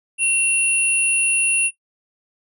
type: tone pair together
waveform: sine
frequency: 2729 / 9725 Hz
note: F7 / D#9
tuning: -41 / -41 cents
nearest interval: octave + minor seventh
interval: 2200 cents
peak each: -17 dBFS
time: 0.18-1.71 s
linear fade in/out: 50 ms
effects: noise-tail reverb RT60 0.1 s tail -17 dB re dry + tanh soft clip ceiling -8 dBFS